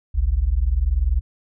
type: tone pair together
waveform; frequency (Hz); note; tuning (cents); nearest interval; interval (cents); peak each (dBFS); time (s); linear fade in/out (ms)
sine; 49 / 69.3; G1 / C#2; 0 / 0; tritone; 600; -19; 0.14-1.21; 20
effects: none